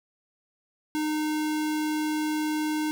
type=tone; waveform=square; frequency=306.4 Hz; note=D#4; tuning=27 cents flat; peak=-26 dBFS; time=0.95-2.91 s; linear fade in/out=0 ms; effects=none